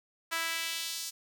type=tone with high-pass filter sweep; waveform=sawtooth; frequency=329.6 Hz; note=E4; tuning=in tune; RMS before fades=-35 dBFS; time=0.31-1.11 s; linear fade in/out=20 ms; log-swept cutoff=1400 to 5600 Hz; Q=1.3; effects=none